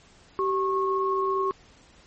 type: tone pair together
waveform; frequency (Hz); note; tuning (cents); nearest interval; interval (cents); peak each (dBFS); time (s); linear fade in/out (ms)
sine; 385.7 / 1091; G4 / C#6; -28 / -28; octave + tritone; 1800; -25; 0.39-1.51; 0
effects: pink hiss -55 dBFS RMS until 2.06 s + MP3 32 kbps